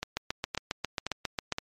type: two click trains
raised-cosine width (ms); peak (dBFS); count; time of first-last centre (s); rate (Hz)
0.2; -14 / -12; 4 / 11; 0.03-1.584 / 0.17-1.523; 1.93 / 7.39
effects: MP3 64 kbps